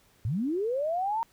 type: linear sweep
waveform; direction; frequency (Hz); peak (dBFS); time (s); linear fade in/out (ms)
sine; up; 92.5 to 932.3; -26; 0.25-1.23; 0
effects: pink hiss -63 dBFS RMS until 1.32 s